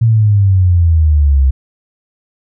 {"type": "exponential sweep", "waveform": "sine", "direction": "down", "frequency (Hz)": [116.7, 65.2], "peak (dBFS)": -6, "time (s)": [0.01, 1.51], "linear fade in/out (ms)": 10, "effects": []}